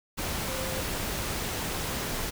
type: tone in noise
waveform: sine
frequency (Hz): 523.3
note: C5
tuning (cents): 0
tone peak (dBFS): -36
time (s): 0.47-0.81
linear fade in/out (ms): 20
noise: pink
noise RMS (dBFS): -32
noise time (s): 0.17-2.31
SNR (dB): -7
effects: none